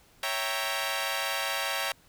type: chord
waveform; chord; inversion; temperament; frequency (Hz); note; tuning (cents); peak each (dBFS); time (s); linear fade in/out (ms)
10% pulse; C# diminished seventh; none; equal; 554.4 / 659.3 / 784 / 932.3; C#5 / E5 / G5 / Bb5; 0 / 0 / 0 / 0; -26; 0.23-1.92; 2
effects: pink hiss -60 dBFS RMS until 2.08 s